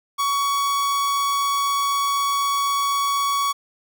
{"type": "tone", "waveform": "45% pulse", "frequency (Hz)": 1123, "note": "C#6", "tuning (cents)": 22, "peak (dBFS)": -19, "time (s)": [0.18, 3.53], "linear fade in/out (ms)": 20, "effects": []}